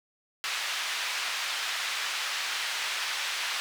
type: band-pass noise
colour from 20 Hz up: white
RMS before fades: -32 dBFS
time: 0.44-3.6 s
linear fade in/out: 0 ms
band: 1200 to 3600 Hz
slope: 12 dB/octave
effects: none